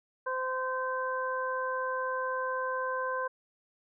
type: harmonic tone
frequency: 516 Hz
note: C5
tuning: 24 cents flat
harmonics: 1 / 2 / 3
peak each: -34 / -33 / -36 dBFS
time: 0.26-3.28 s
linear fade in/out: 10 ms
effects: none